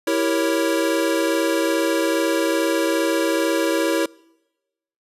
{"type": "chord", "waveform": "square", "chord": "E diminished seventh", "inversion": "none", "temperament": "equal", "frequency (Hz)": [329.6, 392, 466.2, 554.4], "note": ["E4", "G4", "Bb4", "Db5"], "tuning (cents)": [0, 0, 0, 0], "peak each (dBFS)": [-22, -28, -26, -24], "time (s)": [0.07, 4.06], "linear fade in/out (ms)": 5, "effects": ["noise-tail reverb RT60 1.0 s tail -25 dB re dry", "resampled to 32000 Hz"]}